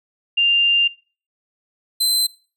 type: tone pair in turn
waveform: sine / sawtooth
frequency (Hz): 2794 / 4073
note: F7 / C8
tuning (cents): 0 / -47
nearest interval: perfect fifth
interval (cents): 653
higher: second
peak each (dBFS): -13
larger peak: neither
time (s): 0.37-0.88 / 2-2.27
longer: first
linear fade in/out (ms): 10
effects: noise-tail reverb RT60 0.4 s tail -22 dB re dry